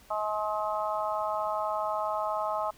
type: harmonic tone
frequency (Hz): 212.2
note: G#3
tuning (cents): +38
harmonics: 3 / 4 / 5 / 6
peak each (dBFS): -32 / -33 / -34 / -35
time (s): 0.1-2.71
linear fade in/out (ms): 10
effects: pink hiss -57 dBFS RMS until 2.77 s